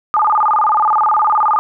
sine tone with vibrato, 1024 Hz, C6, 38 cents flat, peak -10 dBFS, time 0.14-1.59 s, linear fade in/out 0 ms, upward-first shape square, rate 19 Hz, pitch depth 300 cents each way, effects none

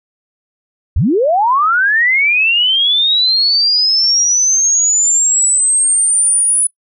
sine linear sweep, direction up, 50 to 9956 Hz, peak -9 dBFS, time 0.96-6.67 s, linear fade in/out 5 ms, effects noise-tail reverb RT60 0.1 s tail -25 dB re dry

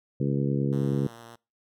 harmonic tone, 69.5 Hz, C#2, 5 cents sharp, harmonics 2 / 3 / 4 / 5 / 6 / 7, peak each -25 / -29 / -31 / -33 / -35 / -36 dBFS, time 0.2-1.07 s, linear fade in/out 5 ms
5% pulse tone with vibrato, 116.54 Hz, A#2, in tune, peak -33 dBFS, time 0.72-1.36 s, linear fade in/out 10 ms, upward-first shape square, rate 8.8 Hz, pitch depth 14 cents each way
effects noise-tail reverb RT60 0.3 s tail -25 dB re dry + MP3 96 kbps

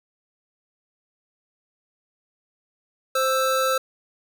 square tone pair together, 524.2 / 1321 Hz, C5 / E6, +3 / +3 cents, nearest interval octave + major third, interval 1600 cents, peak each -23 dBFS, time 3.15-3.78 s, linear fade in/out 5 ms, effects none

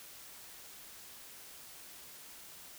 silence, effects white hiss -52 dBFS RMS until 2.78 s

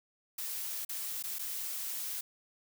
blue noise with dropouts, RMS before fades -38 dBFS, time 0.38-2.21 s, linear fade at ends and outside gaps 5 ms, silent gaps 0.85-0.891 / 1.227-1.237 / 1.386-1.392 s, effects none

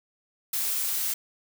blue noise, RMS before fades -28 dBFS, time 0.53-1.14 s, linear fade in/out 5 ms, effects none

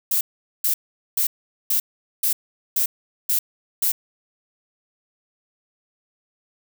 violet noise bursts, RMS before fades -20 dBFS, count 8, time 0.11-3.92 s, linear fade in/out 5 ms, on 100 ms, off 430 ms, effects none

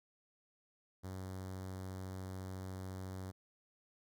sawtooth tone with notch filter, 94 Hz, F#2, 28 cents sharp, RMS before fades -45 dBFS, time 1.03-3.32 s, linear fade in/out 20 ms, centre 2600 Hz, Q 1.1, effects none

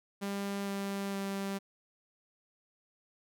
sawtooth tone with pitch steps, 199.3 / 197.92 / 196.56 Hz, G3 / G3 / G3, +29 / +17 / +5 cents, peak -30 dBFS, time 0.21-1.59 s, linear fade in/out 20 ms, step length 460 ms, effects none

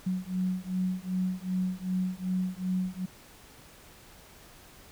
sine beating tone pair, 183.4 / 186 Hz, F#3 / F#3, -15 / +9 cents, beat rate 2.6 Hz, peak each -31 dBFS, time 0.06-3.06 s, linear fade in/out 10 ms, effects pink hiss -53 dBFS RMS until 4.91 s

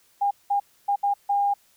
sine tone bursts at uneven times, 807 Hz, G#5, 50 cents flat, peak -19 dBFS, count 5, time 0.21-0.31 / 0.5-0.6 / 0.88-0.96 / 1.03-1.14 / 1.29-1.54 s, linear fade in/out 10 ms, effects white hiss -61 dBFS RMS until 1.76 s

